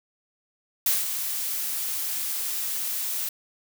blue noise with ADSR envelope, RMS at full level -21 dBFS, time 0.86-3.29 s, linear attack 3 ms, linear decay 180 ms, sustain -8 dB, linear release 4 ms, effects none

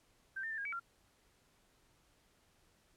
sine tone with pitch steps, 1566 / 1801 / 1777 / 1628 / 2285 / 1379 Hz, G6 / A6 / A6 / G#6 / D7 / F6, -2 / +40 / +17 / -35 / -48 / -22 cents, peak -38 dBFS, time 0.36-0.798 s, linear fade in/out 10 ms, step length 73 ms, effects pink hiss -71 dBFS RMS until 2.96 s + low-pass 12000 Hz 12 dB/octave

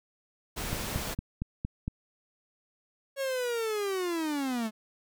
pink noise, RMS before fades -35 dBFS, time 0.56-1.15 s, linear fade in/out 20 ms
click train, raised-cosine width 5 ms, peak -19 dBFS, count 6, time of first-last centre 0.73-1.879 s, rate 4.35 Hz
45% pulse linear sweep, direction down, 554.4 to 211.2 Hz, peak -29 dBFS, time 3.16-4.71 s, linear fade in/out 50 ms
effects none

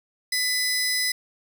sawtooth tone pair together, 2000 / 5040 Hz, B6 / D#8, +21 / +21 cents, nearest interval octave + major third, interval 1600 cents, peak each -22 dBFS, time 0.32-1.12 s, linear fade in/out 5 ms, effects none

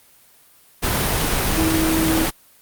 sine tone in noise, 320.9 Hz, E4, 46 cents flat, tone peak -18 dBFS, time 1.56-2.26 s, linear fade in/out 20 ms, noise pink, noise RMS -20 dBFS, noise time 0.82-2.31 s, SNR -1 dB, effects white hiss -52 dBFS RMS until 2.61 s + Opus 32 kbps

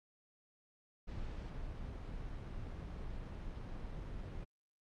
brown noise, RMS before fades -44 dBFS, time 1.07-4.45 s, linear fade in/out 20 ms, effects low-pass 5000 Hz 12 dB/octave + Opus 48 kbps

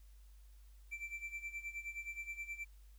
triangle tone with tremolo, 2341 Hz, D7, 6 cents flat, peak -38 dBFS, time 0.91-2.65 s, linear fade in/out 20 ms, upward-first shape sine, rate 9.5 Hz, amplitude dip 80%, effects added 50 Hz sine -56 dBFS peak until 2.98 s + white hiss -73 dBFS RMS until 2.98 s

